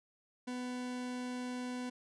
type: tone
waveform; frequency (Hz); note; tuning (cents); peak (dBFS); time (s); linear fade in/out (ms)
40% pulse; 249; B3; +14; -37; 0.47-1.9; 10
effects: resampled to 22050 Hz